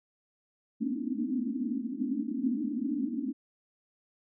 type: band-pass noise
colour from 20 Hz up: white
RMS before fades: -32 dBFS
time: 0.8-3.33 s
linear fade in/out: 20 ms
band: 220 to 300 Hz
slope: 96 dB/octave
effects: none